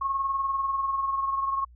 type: tone pair together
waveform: sine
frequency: 1088.4 / 1108.7 Hz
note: C#6 / C#6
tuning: -32 / 0 cents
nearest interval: unison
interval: 32 cents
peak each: -25 / -34 dBFS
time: 0.01-1.65 s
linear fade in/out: 10 ms
effects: added 60 Hz sine -49 dBFS peak until 1.75 s